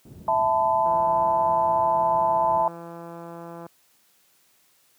pink low-pass noise, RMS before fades -40 dBFS, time 0.05-2.63 s, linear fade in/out 5 ms, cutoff 240 Hz, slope 12 dB/octave
sine chord, E suspended fourth, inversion none, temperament equal with one note detuned, 659.3 / 880 / 1010.9 Hz, E5 / A5 / B5, 0 / 0 / +40 cents, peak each -24 / -21 / -25 dBFS, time 0.28-2.68 s, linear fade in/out 2 ms
click train, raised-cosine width 1 ms, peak -26 dBFS, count 475, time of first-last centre 0.86-3.665 s, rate 169 Hz
effects white hiss -62 dBFS RMS until 4.98 s + high-pass 100 Hz 12 dB/octave

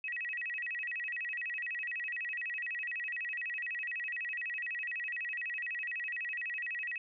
sine tone with vibrato, 2217 Hz, C#7, in tune, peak -35 dBFS, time 0.04-6.98 s, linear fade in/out 2 ms, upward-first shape square, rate 12 Hz, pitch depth 250 cents each way, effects none

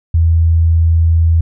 sine tone, 82.41 Hz, E2, in tune, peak -7 dBFS, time 0.14-1.41 s, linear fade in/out 5 ms, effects none

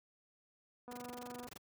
click train, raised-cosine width 1 ms, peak -37 dBFS, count 145, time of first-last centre 0.88-1.468 s, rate 245 Hz
pink noise bursts, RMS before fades -49 dBFS, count 16, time 0.91-1.577 s, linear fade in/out 5 ms, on 22 ms, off 21 ms
effects high-pass 100 Hz 12 dB/octave

